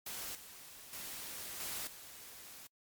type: noise with level steps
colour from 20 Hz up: white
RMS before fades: -43 / -53 / -45 / -41 / -52 dBFS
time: 0.06-2.67 s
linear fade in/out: 5 ms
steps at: 0.35 / 0.93 / 1.6 / 1.87 s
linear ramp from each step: 2 ms
effects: noise-tail reverb RT60 0.1 s tail -26 dB re dry + MP3 96 kbps